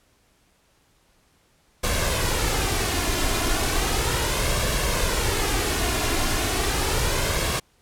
pink noise with flanger, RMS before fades -23 dBFS, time 1.83-7.6 s, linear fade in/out 10 ms, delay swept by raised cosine 1.8 to 2.9 ms, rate 0.35 Hz, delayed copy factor +0.5, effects pink hiss -62 dBFS RMS until 7.81 s + low-pass 12000 Hz 12 dB/octave

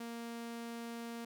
sawtooth tone, 233.1 Hz, A#3, in tune, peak -38 dBFS, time 0-1.25 s, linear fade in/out 5 ms, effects none

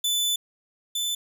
sawtooth tone pair in turn, 3500 / 3516 Hz, A7 / A7, -10 / -2 cents, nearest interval unison, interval 8 cents, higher second, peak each -19 / -22 dBFS, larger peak first, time 0.04-0.36 / 0.95-1.15 s, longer first, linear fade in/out 5 ms, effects 10-bit

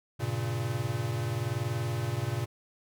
square chord, G diminished, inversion none, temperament equal with one note detuned, 98 / 117.56 / 138.59 Hz, G2 / Bb2 / Db3, 0 / +15 / 0 cents, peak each -38 / -32 / -36 dBFS, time 0.19-2.46 s, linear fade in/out 20 ms, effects none

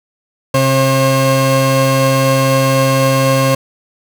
30% pulse tone pair together, 133.25 / 537 Hz, C3 / C5, +32 / +45 cents, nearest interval 2 octaves, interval 2413 cents, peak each -10 dBFS, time 0.54-3.55 s, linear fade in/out 5 ms, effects none

